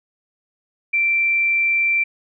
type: tone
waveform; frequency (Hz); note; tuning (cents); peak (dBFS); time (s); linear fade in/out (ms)
sine; 2349; D7; 0; -15; 0.93-2.04; 10
effects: none